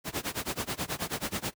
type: noise with tremolo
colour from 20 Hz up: pink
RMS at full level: -30 dBFS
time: 0.04-1.54 s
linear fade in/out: 50 ms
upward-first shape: sine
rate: 9.3 Hz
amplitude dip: 95%
effects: high-pass 80 Hz 12 dB/octave